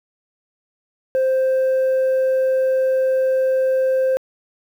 sine tone, 523.3 Hz, C5, in tune, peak -12 dBFS, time 1.15-4.17 s, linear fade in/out 0 ms, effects tanh soft clip ceiling -14 dBFS + 8-bit

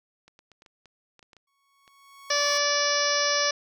clicks, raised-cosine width 0.2 ms, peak -35 dBFS, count 11, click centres 0.28 / 0.391 / 0.517 / 0.621 / 0.662 / 0.857 / 1.193 / 1.228 / 1.332 / 1.367 / 1.878 s
sawtooth tone with exponential growth, 1109 Hz, C#6, in tune, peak -30 dBFS, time 1.47-2.58 s, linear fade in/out 5 ms, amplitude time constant 240 ms
harmonic tone, 580 Hz, D5, 22 cents flat, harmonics 1 / 2 / 3 / 4 / 5 / 6 / 7 / 8 / 9 / 10, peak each -28 / -30 / -29 / -34 / -36 / -36 / -35 / -35 / -28 / -30 dBFS, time 2.3-3.51 s, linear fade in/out 5 ms
effects none

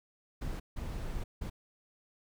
brown noise bursts at uneven times, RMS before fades -37 dBFS, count 3, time 0.41-0.6 / 0.76-1.24 / 1.41-1.5 s, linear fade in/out 10 ms, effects none

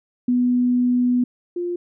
sine tone pair in turn, 246.9 / 350.8 Hz, B3 / F4, 0 / +8 cents, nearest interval tritone, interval 608 cents, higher second, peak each -15 / -22 dBFS, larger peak first, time 0.28-1.24 / 1.56-1.76 s, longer first, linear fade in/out 5 ms, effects none

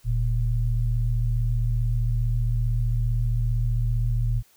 sine tone pair together, 41.2 / 116.54 Hz, E1 / A#2, 0 / 0 cents, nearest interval octave + tritone, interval 1800 cents, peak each -23 dBFS, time 0.04-4.43 s, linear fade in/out 50 ms, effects white hiss -59 dBFS RMS until 4.56 s

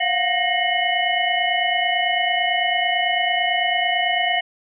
sine tone cluster, 698 / 727 / 1860 / 2159 / 2972 Hz, F5 / F#5 / A#6 / C#7 / F#7, -1 / -31 / -4 / -46 / +7 cents, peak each -24 dBFS, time 0-4.41 s, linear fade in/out 10 ms, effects none

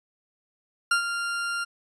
40% pulse tone with ADSR envelope, 1394 Hz, F6, 4 cents flat, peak -17 dBFS, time 0.91-1.65 s, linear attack 5 ms, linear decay 100 ms, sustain -9 dB, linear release 19 ms, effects resampled to 24000 Hz

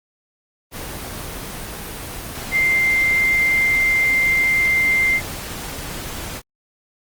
sine tone in noise, 2093 Hz, C7, in tune, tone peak -14 dBFS, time 2.51-5.21 s, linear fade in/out 50 ms, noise pink, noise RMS -30 dBFS, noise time 0.71-6.42 s, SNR +13 dB, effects Opus 24 kbps

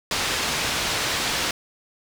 white low-pass noise, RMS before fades -25 dBFS, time 0.11-1.51 s, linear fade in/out 2 ms, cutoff 4800 Hz, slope 12 dB/octave, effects none

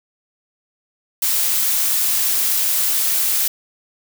blue noise, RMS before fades -18 dBFS, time 1.22-3.48 s, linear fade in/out 5 ms, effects none

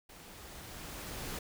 pink noise with level ramp, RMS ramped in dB -53 to -40 dBFS, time 0.09-1.39 s, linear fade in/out 5 ms, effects none

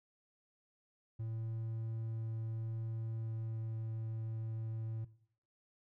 triangle tone with pitch glide, 112.4 to 111.69 Hz, A2 to A2, +37 to +26 cents, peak -36 dBFS, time 1.19-5.05 s, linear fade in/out 10 ms, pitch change -11 cents, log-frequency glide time 3.1-3.76 s, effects noise-tail reverb RT60 0.6 s tail -17 dB re dry

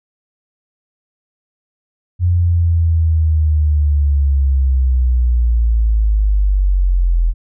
sine linear sweep, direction down, 89 to 41.2 Hz, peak -10 dBFS, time 2.19-7.34 s, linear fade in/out 50 ms, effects none

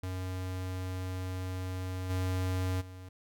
square tone with level steps, 92.5 Hz, F#2, in tune, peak -35 / -30 / -45 dBFS, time 0.03-3.09 s, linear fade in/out 5 ms, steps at 2.09 / 2.8 s, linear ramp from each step 20 ms, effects none

